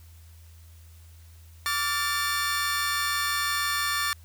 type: tone cluster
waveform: sawtooth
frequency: 1158 / 1400 / 1780 / 4321 Hz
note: D6 / F6 / A6 / C#8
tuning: -25 / +4 / +20 / -45 cents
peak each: -25 / -32 / -25 / -32 dBFS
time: 1.66-4.13 s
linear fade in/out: 0 ms
effects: added 82 Hz sine -47 dBFS peak until 4.24 s + white hiss -59 dBFS RMS until 4.24 s